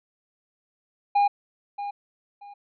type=tone with echo; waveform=triangle; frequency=812 Hz; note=G#5; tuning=39 cents flat; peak=-15 dBFS; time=1.15-1.28 s; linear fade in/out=10 ms; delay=630 ms; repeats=2; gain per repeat=-12 dB; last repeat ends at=2.54 s; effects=resampled to 11025 Hz